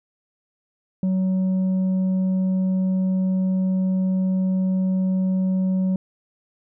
sine tone with tanh clipping, 187.3 Hz, F#3, 21 cents sharp, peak -19 dBFS, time 1.03-5.96 s, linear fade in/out 2 ms, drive 4 dB, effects none

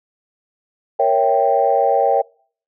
sine chord, A# diminished seventh, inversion none, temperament equal, 466.2 / 554.4 / 659.3 / 784 Hz, A#4 / C#5 / E5 / G5, 0 / 0 / 0 / 0 cents, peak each -19 / -17 / -19 / -16 dBFS, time 0.99-2.22 s, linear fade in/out 10 ms, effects noise-tail reverb RT60 0.5 s tail -26 dB re dry + tanh soft clip ceiling -2 dBFS

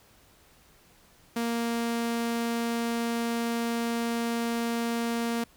sawtooth tone, 233.1 Hz, A#3, in tune, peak -23 dBFS, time 1.36-5.44 s, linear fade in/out 5 ms, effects pink hiss -59 dBFS RMS until 5.56 s

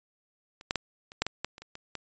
clicks, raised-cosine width 0.2 ms, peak -29 / -10 / -11 / -29 / -8 / -13 / -13 / -29 / -28 / -25 / -19 dBFS, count 11, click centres 0.611 / 0.709 / 0.757 / 1.119 / 1.22 / 1.266 / 1.446 / 1.581 / 1.62 / 1.754 / 1.953 s, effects resampled to 16000 Hz

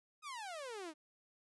sawtooth exponential sweep, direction down, 1284 to 295.8 Hz, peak -40 dBFS, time 0.22-0.94 s, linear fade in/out 50 ms, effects resampled to 24000 Hz

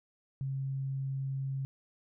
sine tone, 135.2 Hz, C#3, 43 cents flat, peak -32 dBFS, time 0.41-1.65 s, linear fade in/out 0 ms, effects none

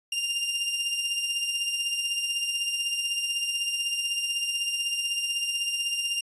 sawtooth beating tone pair, 2794 / 2810 Hz, F7 / F7, 0 / +10 cents, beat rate 16 Hz, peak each -24 / -30 dBFS, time 0.12-6.21 s, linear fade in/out 5 ms, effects resampled to 24000 Hz

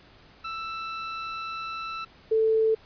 sawtooth / sine tone pair in turn, 1325 / 442.2 Hz, E6 / A4, +9 / +9 cents, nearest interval octave + perfect fifth, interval 1900 cents, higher first, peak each -28 / -19 dBFS, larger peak second, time 0.44-2.05 / 2.31-2.75 s, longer first, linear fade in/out 10 ms, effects pink hiss -54 dBFS RMS until 2.85 s + resampled to 11025 Hz

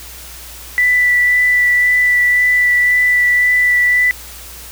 sine tone with vibrato, 1975.5 Hz, B6, in tune, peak -9 dBFS, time 0.78-4.11 s, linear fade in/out 0 ms, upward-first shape sine, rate 1.9 Hz, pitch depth 10 cents each way, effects added 60 Hz sine -37 dBFS peak until 4.71 s + white hiss -34 dBFS RMS until 4.71 s

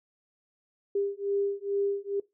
sine beating tone pair, 399.1 / 401.4 Hz, G4 / G4, +31 / +41 cents, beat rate 2.3 Hz, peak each -30 / -30 dBFS, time 0.95-2.2 s, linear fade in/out 5 ms, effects noise-tail reverb RT60 0.2 s tail -20 dB re dry

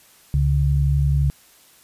sine tone pair together, 69.3 / 141.02 Hz, C#2 / C#3, 0 / +30 cents, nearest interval octave, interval 1230 cents, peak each -18 dBFS, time 0.34-1.3 s, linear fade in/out 0 ms, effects white hiss -52 dBFS RMS until 1.83 s + resampled to 32000 Hz

